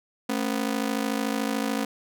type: ring-modulated tone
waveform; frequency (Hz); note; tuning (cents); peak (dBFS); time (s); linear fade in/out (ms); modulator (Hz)
sawtooth; 246.9; B3; 0; -18; 0.29-1.85; 5; 26.8
effects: none